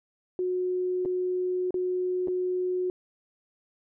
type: tone with dropouts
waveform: sine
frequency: 364.8 Hz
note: F#4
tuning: 24 cents flat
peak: -25 dBFS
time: 0.39-2.9 s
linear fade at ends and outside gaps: 1 ms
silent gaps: 1.051-1.057 / 1.707-1.742 / 2.274-2.282 s
effects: none